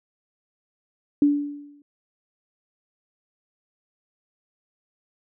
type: tone with exponential decay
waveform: sine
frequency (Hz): 289.3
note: D4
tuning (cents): -26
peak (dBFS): -12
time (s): 1.22-1.82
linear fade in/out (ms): 2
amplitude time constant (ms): 130
effects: none